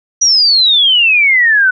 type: exponential sweep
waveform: sine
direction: down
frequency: 5900 to 1475 Hz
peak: -6 dBFS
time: 0.21-1.71 s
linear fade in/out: 10 ms
effects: none